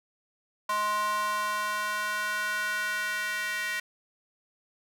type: tone with high-pass filter sweep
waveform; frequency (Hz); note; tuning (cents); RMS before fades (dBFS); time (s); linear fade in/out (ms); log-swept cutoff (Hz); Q
square; 210; G#3; +19; -30; 0.69-3.8; 5; 1000 to 1800; 3.8
effects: none